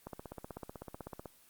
click train, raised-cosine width 1 ms, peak -28 dBFS, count 20, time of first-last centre 0.07-1.258 s, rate 16 Hz, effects white hiss -63 dBFS RMS until 1.49 s + Opus 24 kbps

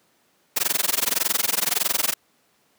white noise with amplitude modulation, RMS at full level -19 dBFS, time 0.56-2.14 s, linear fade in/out 10 ms, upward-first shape sine, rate 21.7 Hz, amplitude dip 100%, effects pink hiss -63 dBFS RMS until 2.78 s + high-pass 200 Hz 12 dB/octave

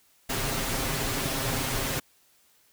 pink noise with comb filter, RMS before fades -29 dBFS, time 0.29-2 s, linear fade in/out 10 ms, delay 7.5 ms, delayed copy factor +0.6, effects white hiss -63 dBFS RMS until 2.72 s

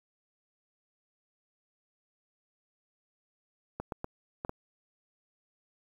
clicks, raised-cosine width 1 ms, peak -21 dBFS, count 5, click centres 3.8 / 3.922 / 4.044 / 4.449 / 4.494 s, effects 9-bit

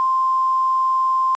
sine tone with quantisation, 1046.5 Hz, C6, in tune, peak -15 dBFS, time 0-1.35 s, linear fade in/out 0 ms, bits 7, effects resampled to 16000 Hz

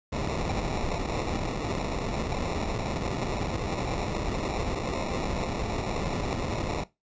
pink noise with sample-and-hold, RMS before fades -30 dBFS, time 0.12-6.84 s, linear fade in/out 10 ms, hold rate 1575 Hz, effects noise-tail reverb RT60 0.2 s tail -18 dB re dry + resampled to 16000 Hz

